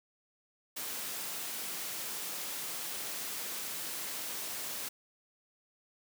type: high-pass noise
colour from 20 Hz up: white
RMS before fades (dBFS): -39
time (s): 0.76-4.89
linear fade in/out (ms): 10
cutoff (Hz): 160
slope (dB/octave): 12
effects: none